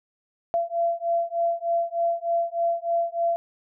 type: beating tone pair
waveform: sine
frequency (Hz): 678 / 681.3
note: E5 / F5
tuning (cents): +49 / -43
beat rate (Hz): 3.3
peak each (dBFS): -25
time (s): 0.54-3.36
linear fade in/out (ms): 0
effects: none